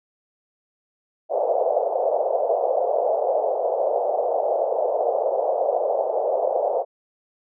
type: band-pass noise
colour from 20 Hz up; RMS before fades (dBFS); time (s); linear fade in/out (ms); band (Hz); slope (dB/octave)
white; -22; 1.29-6.85; 50; 480 to 710; 48
effects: none